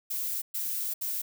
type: noise bursts at uneven times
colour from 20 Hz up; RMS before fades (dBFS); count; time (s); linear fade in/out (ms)
violet; -32; 3; 0.1-0.42 / 0.54-0.94 / 1.01-1.22; 10
effects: none